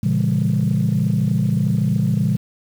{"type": "chord", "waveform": "sine", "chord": "A# diminished seventh", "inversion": "none", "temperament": "just", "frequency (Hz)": [116.54, 139.85, 167.82, 201.4], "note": ["A#2", "C#3", "E3", "G3"], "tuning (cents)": [0, 16, 31, 47], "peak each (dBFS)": -20, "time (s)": [0.03, 2.37], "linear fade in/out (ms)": 5, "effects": ["tanh soft clip ceiling -9 dBFS", "7-bit"]}